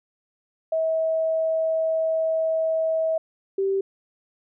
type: tone pair in turn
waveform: sine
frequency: 644 / 389.1 Hz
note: E5 / G4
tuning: -41 / -13 cents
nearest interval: major sixth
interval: 872 cents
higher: first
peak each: -20 dBFS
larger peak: neither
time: 0.72-3.18 / 3.58-3.81 s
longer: first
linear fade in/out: 5 ms
effects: none